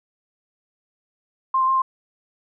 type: tone with pitch steps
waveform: sine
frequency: 1055 / 1045 / 1060 / 1051 Hz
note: C6 / C6 / C6 / C6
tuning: +14 / -2 / +22 / +7 cents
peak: -16 dBFS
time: 1.54-1.82 s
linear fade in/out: 5 ms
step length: 70 ms
effects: none